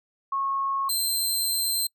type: tone pair in turn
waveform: sine / 15% pulse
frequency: 1093 / 4127 Hz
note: C#6 / C8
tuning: -25 / -25 cents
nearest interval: octave + major seventh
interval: 2300 cents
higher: second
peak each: -24 / -17 dBFS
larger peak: second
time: 0.32-0.89 / 0.89-1.87 s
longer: second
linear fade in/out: 5 ms
effects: noise-tail reverb RT60 0.1 s tail -26 dB re dry